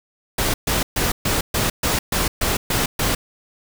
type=noise bursts; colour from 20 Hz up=pink; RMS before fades=-20 dBFS; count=10; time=0.38-3.15 s; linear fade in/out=5 ms; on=160 ms; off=130 ms; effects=none